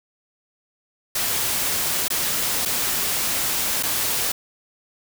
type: noise with dropouts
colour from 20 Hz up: white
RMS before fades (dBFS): -23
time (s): 1.15-4.32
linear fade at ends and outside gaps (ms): 5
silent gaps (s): 2.082-2.102 / 2.653-2.657 / 3.827-3.833
effects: none